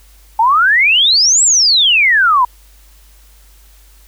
sine exponential two-way sweep, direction up then down, 859 to 7902 to 953 Hz, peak -7 dBFS, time 0.39-2.45 s, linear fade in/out 5 ms, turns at 1.43 s, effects added 50 Hz sine -42 dBFS peak until 4.07 s + white hiss -49 dBFS RMS until 4.07 s

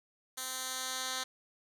10% pulse tone with band-pass filter sweep, 258.7 Hz, C4, 19 cents flat, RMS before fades -38 dBFS, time 0.37-1.24 s, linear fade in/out 10 ms, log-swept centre 9200 to 5000 Hz, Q 0.83, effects none

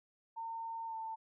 sine tone with pitch glide, 910 to 893.3 Hz, A#5 to A5, -42 to +26 cents, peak -39 dBFS, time 0.36-1.16 s, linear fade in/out 20 ms, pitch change -32 cents, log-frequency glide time 0.87-0.94 s, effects none

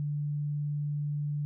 sine tone, 146.83 Hz, D3, in tune, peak -29 dBFS, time 0-1.45 s, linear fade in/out 0 ms, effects none

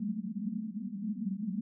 pink band-pass noise, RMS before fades -36 dBFS, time 0-1.61 s, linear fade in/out 5 ms, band 190 to 230 Hz, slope 96 dB/octave, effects none

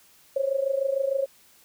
sine tone with amplitude modulation, 544 Hz, C#5, 33 cents flat, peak -19 dBFS, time 0.36-1.26 s, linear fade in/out 5 ms, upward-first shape sine, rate 26.6 Hz, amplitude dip 80%, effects white hiss -57 dBFS RMS until 1.64 s

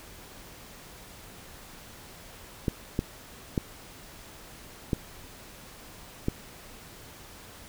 clicks, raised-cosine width 3 ms, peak -12 dBFS, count 5, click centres 2.682 / 2.991 / 3.578 / 4.932 / 6.284 s, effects pink hiss -48 dBFS RMS until 7.68 s

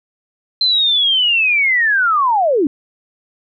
sine linear sweep, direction down, 4128 to 261.6 Hz, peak -11 dBFS, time 0.61-2.67 s, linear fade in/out 2 ms, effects none

